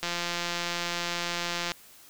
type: click train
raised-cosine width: 0.2 ms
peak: -13 dBFS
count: 293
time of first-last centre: 0.03-1.718 s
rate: 173 Hz
effects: white hiss -53 dBFS RMS until 2.09 s